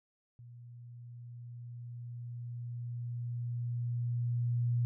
sine tone with level ramp, 120 Hz, B2, 49 cents flat, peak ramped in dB -49 to -27 dBFS, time 0.39-4.85 s, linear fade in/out 0 ms, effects none

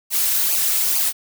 blue noise with flanger, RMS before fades -19 dBFS, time 0.1-1.13 s, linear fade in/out 50 ms, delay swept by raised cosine 0.54 to 4.94 ms, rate 2.3 Hz, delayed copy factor -0.95, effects none

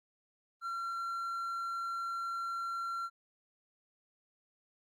triangle tone, 1366 Hz, F6, 39 cents flat, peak -33 dBFS, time 0.61-3.1 s, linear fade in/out 50 ms, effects Opus 32 kbps

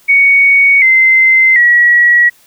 sine tone with pitch steps, 2232 / 2071 / 1920.8 Hz, C#7 / C7 / B6, +11 / -18 / -49 cents, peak -4 dBFS, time 0.08-2.3 s, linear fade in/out 20 ms, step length 740 ms, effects white hiss -47 dBFS RMS until 2.46 s

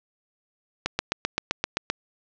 click train, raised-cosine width 0.2 ms, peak -6 dBFS, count 9, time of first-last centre 0.86-1.9 s, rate 7.69 Hz, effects low-pass 6000 Hz 12 dB/octave + 8-bit

